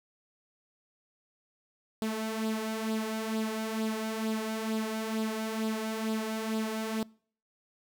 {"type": "tone with flanger", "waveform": "sawtooth", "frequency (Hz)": 220, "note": "A3", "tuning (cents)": 0, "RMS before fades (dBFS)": -33, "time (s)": [2.02, 7.03], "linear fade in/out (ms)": 0, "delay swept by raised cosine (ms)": [0.23, 3.23], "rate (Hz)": 2.2, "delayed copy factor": 0.55, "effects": ["noise-tail reverb RT60 0.5 s tail -25 dB re dry"]}